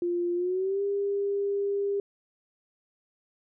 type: tone with pitch glide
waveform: sine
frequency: 349.2 to 401.1 Hz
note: F4 to G4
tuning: 0 to +40 cents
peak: -25 dBFS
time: 0.02-2 s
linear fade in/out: 2 ms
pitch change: +240 cents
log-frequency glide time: 0.35-0.82 s
effects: none